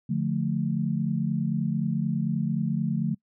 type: chord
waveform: sine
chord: D minor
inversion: none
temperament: just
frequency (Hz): 146.83 / 176.2 / 220.2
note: D3 / F3 / A3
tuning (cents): 0 / +16 / +2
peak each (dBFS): -28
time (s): 0.09-3.15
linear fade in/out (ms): 10
effects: noise-tail reverb RT60 0.1 s tail -26 dB re dry